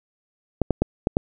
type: clicks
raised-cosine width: 2 ms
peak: -5 dBFS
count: 5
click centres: 0.617 / 0.707 / 0.82 / 1.071 / 1.169 s
effects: none